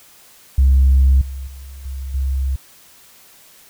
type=tone with level steps; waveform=sine; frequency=66.8 Hz; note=C2; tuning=36 cents sharp; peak=-7 / -25 / -32 / -24 / -16 dBFS; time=0.58-2.56 s; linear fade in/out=5 ms; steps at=1.21 / 1.47 / 1.85 / 2.14 s; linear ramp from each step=5 ms; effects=tanh soft clip ceiling -6 dBFS + white hiss -47 dBFS RMS until 3.69 s